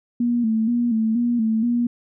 sine tone with vibrato, 230.2 Hz, A#3, 22 cents flat, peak -17 dBFS, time 0.2-1.87 s, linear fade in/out 5 ms, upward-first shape square, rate 2.1 Hz, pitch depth 67 cents each way, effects none

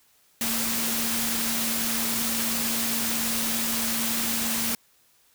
sine tone in noise, 228.9 Hz, A#3, 31 cents flat, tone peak -32 dBFS, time 0.41-4.75 s, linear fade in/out 2 ms, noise white, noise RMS -27 dBFS, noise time 0.41-4.75 s, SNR -8 dB, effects white hiss -62 dBFS RMS until 5.34 s

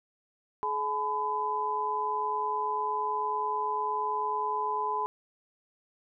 sine tone cluster, 424.6 / 856 / 1005 Hz, G#4 / A5 / B5, +38 / -48 / +30 cents, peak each -36 / -34 / -29 dBFS, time 0.63-5.06 s, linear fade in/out 0 ms, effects none

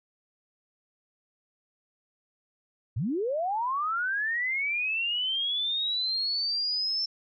sine linear sweep, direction up, 87.7 to 5360 Hz, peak -26 dBFS, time 2.96-7.06 s, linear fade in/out 10 ms, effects none

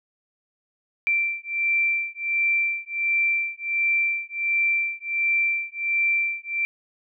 sine beating tone pair, 2349 / 2350.4 Hz, D7 / D7, 0 / +1 cents, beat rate 1.4 Hz, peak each -24 dBFS, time 1.07-6.65 s, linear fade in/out 0 ms, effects none

